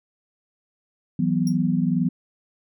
sine chord, E suspended second, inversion none, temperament equal with one note detuned, 164.81 / 186.5 / 246.9 Hz, E3 / F#3 / B3, 0 / +14 / 0 cents, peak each -23 dBFS, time 1.19-2.09 s, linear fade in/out 5 ms
sawtooth tone with exponential decay, 5600 Hz, F8, 4 cents sharp, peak -28 dBFS, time 1.47-1.57 s, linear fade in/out 2 ms, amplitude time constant 20 ms
effects none

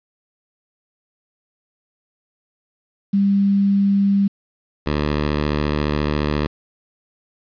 sine / 10% pulse tone pair in turn, 198.6 / 74.39 Hz, G3 / D2, +23 / +23 cents, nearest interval octave + perfect fourth, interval 1700 cents, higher first, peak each -13 / -10 dBFS, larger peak second, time 3.13-4.28 / 4.86-6.47 s, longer second, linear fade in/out 10 ms, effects resampled to 11025 Hz + 8-bit

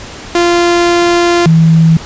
sawtooth / sine tone pair in turn, 346.3 / 162.35 Hz, F4 / E3, -15 / -26 cents, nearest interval octave + minor second, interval 1311 cents, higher first, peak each -3 dBFS, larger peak neither, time 0.35-1.46 / 1.46-1.97 s, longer first, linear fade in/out 2 ms, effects pink hiss -28 dBFS RMS until 2.05 s + resampled to 16000 Hz

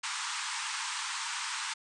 pink band-pass noise, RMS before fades -36 dBFS, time 0.03-1.74 s, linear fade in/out 10 ms, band 860 to 9100 Hz, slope 96 dB/octave, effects none

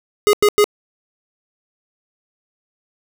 square tone bursts, 415.3 Hz, G#4, in tune, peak -10 dBFS, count 3, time 0.27-0.642 s, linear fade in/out 0 ms, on 62 ms, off 93 ms, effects none

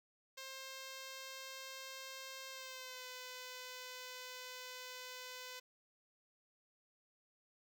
5% pulse tone with pitch glide, 530 to 504.6 Hz, C5 to B4, +22 to +37 cents, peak -36 dBFS, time 0.37-5.6 s, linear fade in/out 10 ms, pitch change -85 cents, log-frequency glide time 2.5-3.06 s, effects none

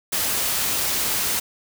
white noise, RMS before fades -23 dBFS, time 0.12-1.4 s, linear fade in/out 10 ms, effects none

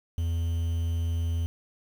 triangle tone with quantisation, 83.5 Hz, E2, 23 cents sharp, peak -23 dBFS, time 0.18-1.46 s, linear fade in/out 0 ms, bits 8, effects none

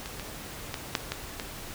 clicks, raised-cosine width 0.2 ms, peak -20 / -20 / -14 / -7 / -26 / -12 / -16 dBFS, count 7, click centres 0.059 / 0.197 / 0.742 / 0.952 / 1.006 / 1.12 / 1.398 s, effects pink hiss -41 dBFS RMS until 1.74 s

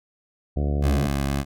harmonic tone, 72.1 Hz, D2, 31 cents flat, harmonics 1 / 2 / 3 / 4 / 5 / 6 / 7 / 8 / 9 / 10, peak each -22 / -28 / -32 / -34 / -36 / -38 / -39 / -40 / -41 / -42 dBFS, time 0.56-1.07 s, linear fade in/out 10 ms
15% pulse tone with vibrato, 69.4 Hz, C#2, 3 cents sharp, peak -16 dBFS, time 0.81-1.45 s, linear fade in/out 50 ms, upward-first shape sine, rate 4.1 Hz, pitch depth 12 cents each way
effects none

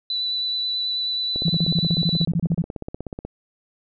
sine tone with vibrato, 3974 Hz, B7, 10 cents sharp, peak -22 dBFS, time 0.1-2.25 s, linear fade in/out 2 ms, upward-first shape sine, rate 9.3 Hz, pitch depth 13 cents each way
click train, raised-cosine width 2 ms, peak -17 dBFS, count 32, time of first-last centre 1.36-3.25 s, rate 16.4 Hz
sine tone bursts, 167.5 Hz, E3, 28 cents sharp, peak -17 dBFS, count 16, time 1.45-2.621 s, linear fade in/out 5 ms, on 46 ms, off 29 ms
effects none

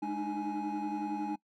triangle tone cluster, 208.5 / 300.7 / 311.5 / 836 Hz, G#3 / D4 / D#4 / G#5, +7 / +41 / +2 / +11 cents, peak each -37 / -34 / -37 / -34 dBFS, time 0.02-1.36 s, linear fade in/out 10 ms, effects noise-tail reverb RT60 0.1 s tail -22 dB re dry + tanh soft clip ceiling -26 dBFS

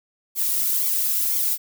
violet noise with flanger, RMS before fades -22 dBFS, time 0.35-1.58 s, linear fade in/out 50 ms, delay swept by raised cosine 0.88 to 2.38 ms, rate 2 Hz, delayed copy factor +0.95, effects none

